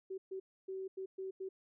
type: tone bursts at uneven times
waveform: sine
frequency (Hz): 381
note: G4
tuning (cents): -49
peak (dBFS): -39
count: 6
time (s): 0.1-0.18 / 0.31-0.4 / 0.68-0.88 / 0.97-1.06 / 1.18-1.31 / 1.4-1.49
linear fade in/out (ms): 10
effects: none